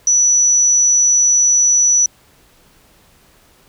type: tone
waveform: sine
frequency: 5920 Hz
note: F#8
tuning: in tune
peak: -9 dBFS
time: 0.07-2.06 s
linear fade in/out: 2 ms
effects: pink hiss -51 dBFS RMS until 3.68 s